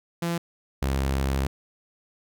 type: tone pair in turn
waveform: sawtooth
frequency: 170 / 67.46 Hz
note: F3 / C#2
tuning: -46 / -46 cents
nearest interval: octave + major third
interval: 1600 cents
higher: first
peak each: -21 / -19 dBFS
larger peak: second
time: 0.22-0.38 / 0.82-1.47 s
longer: second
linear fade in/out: 5 ms
effects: none